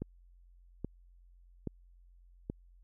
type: click train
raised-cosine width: 3 ms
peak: -23 dBFS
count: 4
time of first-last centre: 0.02-2.499 s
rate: 1.21 Hz
effects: added 44 Hz sine -57 dBFS peak until 2.83 s